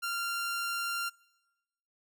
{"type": "tone", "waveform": "sawtooth", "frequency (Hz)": 1386, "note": "F6", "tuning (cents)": -14, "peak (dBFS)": -28, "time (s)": [0.02, 1.1], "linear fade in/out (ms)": 20, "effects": ["noise-tail reverb RT60 1.0 s tail -23 dB re dry"]}